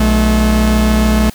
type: tone pair together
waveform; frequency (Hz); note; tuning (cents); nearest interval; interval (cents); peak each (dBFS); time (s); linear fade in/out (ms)
45% pulse; 60.6 / 215.8; B1 / A3; -32 / -33; octave + minor seventh; 2199; -12; 0-1.3; 5
effects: white hiss -39 dBFS RMS until 1.34 s